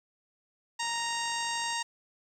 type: harmonic tone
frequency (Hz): 931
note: A#5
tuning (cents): -2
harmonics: 1 / 2 / 3 / 4 / 5 / 6 / 7 / 8 / 9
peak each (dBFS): -34 / -37 / -39 / -40 / -41 / -42 / -42 / -43 / -44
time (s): 0.79-1.83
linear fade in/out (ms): 10
type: click train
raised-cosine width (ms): 0.5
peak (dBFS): -36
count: 43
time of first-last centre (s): 0.83-1.726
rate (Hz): 46.9
effects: 10-bit